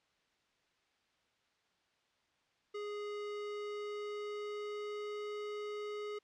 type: tone with pitch glide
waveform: square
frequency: 414.8 to 417.9 Hz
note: G#4 to G#4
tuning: -2 to +11 cents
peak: -40 dBFS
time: 2.74-6.19 s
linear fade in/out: 10 ms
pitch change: +13 cents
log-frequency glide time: 3.23-5.33 s
effects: white hiss -75 dBFS RMS until 6.23 s + low-pass 4000 Hz 12 dB/octave